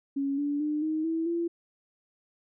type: tone with pitch steps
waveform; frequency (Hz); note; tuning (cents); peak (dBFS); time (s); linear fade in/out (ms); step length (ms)
sine; 277.2 / 288.6 / 300.5 / 312.9 / 325.9 / 339.3; C#4 / D4 / D4 / D#4 / E4 / F4; 0 / -30 / +40 / +10 / -20 / -50; -26; 0.16-1.48; 10; 220
effects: none